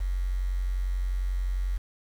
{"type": "tone with quantisation", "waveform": "sine", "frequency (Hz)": 45.65, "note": "F#1", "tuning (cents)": -23, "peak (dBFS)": -25, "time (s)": [0, 1.78], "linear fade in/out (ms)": 10, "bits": 8, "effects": []}